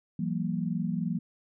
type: tone cluster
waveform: sine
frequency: 167.4 / 190.1 / 232.7 Hz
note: E3 / F#3 / A#3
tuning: +27 / +47 / -3 cents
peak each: -31 / -32 / -33 dBFS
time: 0.19-1.19 s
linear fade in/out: 5 ms
effects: none